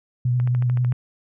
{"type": "tone with vibrato", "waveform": "sine", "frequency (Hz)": 123.47, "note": "B2", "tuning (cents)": 0, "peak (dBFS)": -17, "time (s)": [0.25, 0.93], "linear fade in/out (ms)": 5, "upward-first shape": "sine", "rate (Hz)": 11, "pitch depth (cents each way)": 27}
{"type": "click train", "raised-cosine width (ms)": 0.5, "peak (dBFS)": -22, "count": 8, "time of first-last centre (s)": [0.4, 0.922], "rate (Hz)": 13.4}
{"effects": []}